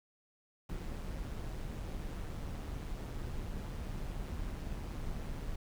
brown noise with amplitude modulation, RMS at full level -38 dBFS, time 0.69-5.56 s, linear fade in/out 5 ms, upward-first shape sine, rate 152 Hz, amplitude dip 45%, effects none

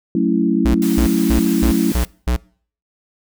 sine chord, F# minor seventh, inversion none, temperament equal, 185 / 220 / 277.2 / 329.6 Hz, F#3 / A3 / C#4 / E4, 0 / 0 / 0 / 0 cents, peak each -19 dBFS, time 0.15-1.92 s, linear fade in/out 2 ms
square tone bursts, 60.8 Hz, B1, 26 cents flat, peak -15 dBFS, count 6, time 0.65-2.364 s, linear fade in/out 5 ms, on 94 ms, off 230 ms
white noise, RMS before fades -30 dBFS, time 0.82-2.05 s, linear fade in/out 0 ms
effects noise-tail reverb RT60 0.5 s tail -23 dB re dry

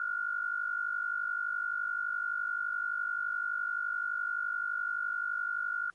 sine tone pair together, 1400 / 1451.7 Hz, F6 / F#6, +4 / -33 cents, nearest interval minor second, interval 63 cents, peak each -33 / -34 dBFS, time 0-5.9 s, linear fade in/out 2 ms, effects pink hiss -70 dBFS RMS until 5.94 s + MP3 48 kbps

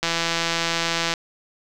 click train, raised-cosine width 0.2 ms, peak -5 dBFS, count 186, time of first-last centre 0.03-1.138 s, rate 167 Hz, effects none

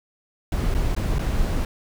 brown noise with dropouts, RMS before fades -22 dBFS, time 0.52-1.65 s, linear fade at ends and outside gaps 2 ms, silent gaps 0.742-0.748 / 0.95-0.964 / 1.185-1.192 s, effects none

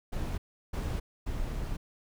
brown noise bursts at uneven times, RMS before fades -33 dBFS, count 3, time 0.12-0.38 / 0.73-1 / 1.26-1.77 s, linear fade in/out 10 ms, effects none

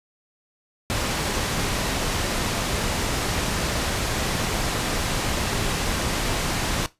pink low-pass noise, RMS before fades -25 dBFS, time 0.9-6.86 s, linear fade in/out 0 ms, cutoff 9000 Hz, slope 12 dB/octave, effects noise-tail reverb RT60 0.2 s tail -17 dB re dry + resampled to 32000 Hz

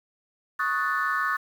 sine chord, D# half-diminished seventh, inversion third, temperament equal with one note detuned, 1108.7 / 1254.6 / 1480 / 1760 Hz, C#6 / D#6 / F#6 / A6, 0 / +14 / 0 / 0 cents, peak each -28 dBFS, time 0.59-1.37 s, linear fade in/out 10 ms, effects tanh soft clip ceiling -16 dBFS + 8-bit

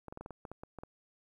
clicks, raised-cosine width 1 ms, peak -30 dBFS, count 11, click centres 0.083 / 0.125 / 0.174 / 0.21 / 0.261 / 0.307 / 0.452 / 0.516 / 0.635 / 0.787 / 0.835 s, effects 11-bit

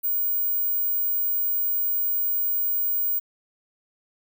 sine tone, 15390 Hz, B9, 46 cents flat, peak -21 dBFS, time 0.03-3.2 s, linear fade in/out 20 ms, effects none

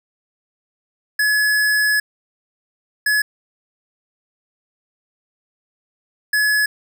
square tone bursts at uneven times, 1700 Hz, G#6, 40 cents sharp, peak -15 dBFS, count 3, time 1.19-2 / 3.06-3.22 / 6.33-6.66 s, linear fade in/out 5 ms, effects none

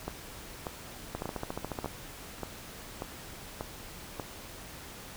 two click trains, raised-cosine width 1 ms, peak -20 / -20 dBFS, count 11 / 8, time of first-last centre 1.15-1.859 / 0.08-4.198 s, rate 14.1 / 1.7 Hz, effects pink hiss -46 dBFS RMS until 5.16 s

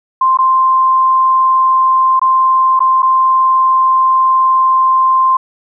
sine tone with dropouts, 1046.5 Hz, C6, in tune, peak -7 dBFS, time 0.21-5.37 s, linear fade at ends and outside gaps 5 ms, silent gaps 0.373-0.387 / 2.195-2.215 / 2.793-2.803 / 3.022-3.028 s, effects none

